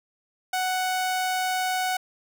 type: tone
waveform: sawtooth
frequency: 742 Hz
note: F#5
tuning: 5 cents sharp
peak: -20 dBFS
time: 0.53-1.97 s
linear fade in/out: 5 ms
effects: none